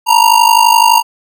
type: ring-modulated tone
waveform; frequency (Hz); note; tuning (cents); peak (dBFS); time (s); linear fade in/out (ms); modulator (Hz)
square; 932.3; A#5; 0; -3; 0.06-1.03; 50; 25.9
effects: none

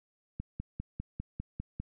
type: click train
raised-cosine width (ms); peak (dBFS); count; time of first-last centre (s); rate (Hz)
5; -24; 8; 0.4-1.8; 5
effects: none

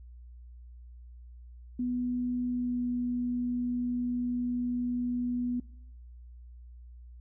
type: tone with pitch glide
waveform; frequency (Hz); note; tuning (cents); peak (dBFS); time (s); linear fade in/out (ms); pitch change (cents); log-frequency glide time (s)
sine; 246.9 to 244.9; B3 to B3; 0 to -14; -28; 1.79-5.6; 5; -14; 2.47-2.85
effects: noise-tail reverb RT60 0.8 s tail -23 dB re dry + added 60 Hz sine -46 dBFS peak until 7.2 s

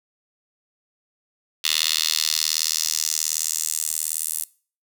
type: tone with high-pass filter sweep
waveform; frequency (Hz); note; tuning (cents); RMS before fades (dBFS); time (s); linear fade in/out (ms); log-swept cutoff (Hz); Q
10% pulse; 78.7; D#2; +20; -24; 1.64-4.44; 5; 3500 to 9700; 2.1
effects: noise-tail reverb RT60 0.4 s tail -21 dB re dry

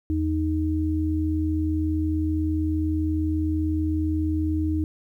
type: tone pair together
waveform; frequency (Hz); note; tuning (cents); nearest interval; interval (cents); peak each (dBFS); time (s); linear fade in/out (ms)
sine; 82.35 / 310.9; E2 / D#4; -1 / -1; octave + major seventh; 2300; -24; 0.1-4.84; 0
effects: 10-bit

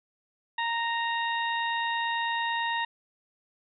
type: harmonic tone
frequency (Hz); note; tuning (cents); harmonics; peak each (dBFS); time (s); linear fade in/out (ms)
929; A#5; -6; 1 / 2 / 3 / 4; -29 / -31 / -37 / -37; 0.58-2.85; 5
effects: none

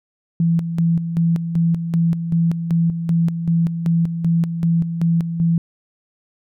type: tone with tremolo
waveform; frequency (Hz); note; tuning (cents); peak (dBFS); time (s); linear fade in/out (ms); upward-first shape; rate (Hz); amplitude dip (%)
sine; 167.2; E3; +25; -13; 0.4-5.58; 2; square; 2.6; 60
effects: none

